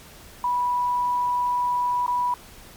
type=tone with dropouts; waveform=sine; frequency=981 Hz; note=B5; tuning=12 cents flat; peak=-20 dBFS; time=0.44-2.34 s; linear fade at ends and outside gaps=2 ms; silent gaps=2.064-2.079 s; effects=pink hiss -46 dBFS RMS until 2.76 s + MP3 96 kbps